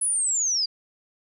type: linear sweep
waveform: sine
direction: down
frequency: 10250 to 4699 Hz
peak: -21 dBFS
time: 0.01-0.66 s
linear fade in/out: 10 ms
effects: none